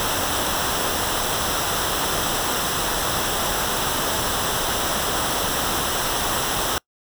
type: noise with comb filter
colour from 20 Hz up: pink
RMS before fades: -23 dBFS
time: 0-6.78 s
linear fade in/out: 0 ms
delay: 0.44 ms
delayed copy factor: -0.6
effects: noise-tail reverb RT60 0.1 s tail -26 dB re dry